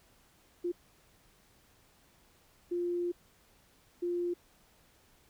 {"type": "tone bursts at uneven times", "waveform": "sine", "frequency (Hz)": 350, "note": "F4", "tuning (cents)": 4, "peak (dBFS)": -30, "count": 3, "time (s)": [[0.64, 0.72], [2.71, 3.12], [4.02, 4.34]], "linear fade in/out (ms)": 10, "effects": ["pink hiss -65 dBFS RMS until 5.29 s"]}